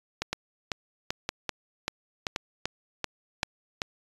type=two click trains; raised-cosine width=0.2 ms; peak=-11 / -11 dBFS; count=4 / 10; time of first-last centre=0.22-3.432 / 0.33-3.818 s; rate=0.934 / 2.58 Hz; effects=resampled to 24000 Hz